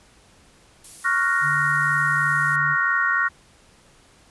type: noise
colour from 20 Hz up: violet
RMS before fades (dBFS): -37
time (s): 0.84-2.56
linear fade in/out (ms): 5
type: chord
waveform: sine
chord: Gb major seventh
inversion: second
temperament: equal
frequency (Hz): 1108.7 / 1396.9 / 1480 / 1864.7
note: Db6 / F6 / Gb6 / Bb6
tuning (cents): 0 / 0 / 0 / 0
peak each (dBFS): -25 / -23 / -25 / -22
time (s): 1.04-3.29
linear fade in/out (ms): 20
type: tone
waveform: sine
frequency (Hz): 146.83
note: D3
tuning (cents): 0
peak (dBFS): -29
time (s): 1.41-2.77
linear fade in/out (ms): 50
effects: pink hiss -54 dBFS RMS until 4.3 s + resampled to 24000 Hz